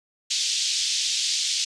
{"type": "band-pass noise", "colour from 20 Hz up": "white", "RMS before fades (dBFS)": -25, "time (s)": [0.3, 1.65], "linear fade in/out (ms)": 10, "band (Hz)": [3100, 6200], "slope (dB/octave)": 24, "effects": ["resampled to 22050 Hz"]}